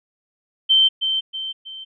sine tone with echo, 3110 Hz, G7, 14 cents flat, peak -11 dBFS, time 0.69-0.89 s, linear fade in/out 20 ms, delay 320 ms, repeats 3, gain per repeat -7 dB, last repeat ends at 1.85 s, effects none

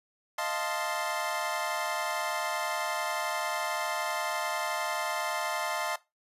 25% pulse chord, F dominant seventh, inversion third, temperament equal with one note detuned, 622.3 / 694 / 880 / 1046.5 Hz, Eb5 / F5 / A5 / C6, 0 / -11 / 0 / 0 cents, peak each -32 dBFS, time 0.38-5.96 s, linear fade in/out 5 ms, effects noise-tail reverb RT60 0.2 s tail -17 dB re dry + resampled to 32000 Hz

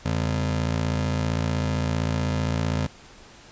30% pulse ring-modulated tone, 112.8 Hz, A2, 44 cents sharp, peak -17 dBFS, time 0.05-2.87 s, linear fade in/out 10 ms, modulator 27.8 Hz, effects pink hiss -48 dBFS RMS until 3.51 s + resampled to 16000 Hz

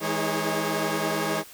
15% pulse tone cluster, 162.2 / 209.4 / 315.9 / 408.2 / 550 Hz, E3 / G#3 / D#4 / G#4 / C#5, -28 / +15 / +26 / -30 / -14 cents, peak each -25 dBFS, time 0-1.44 s, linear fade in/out 50 ms, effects white hiss -47 dBFS RMS until 1.53 s

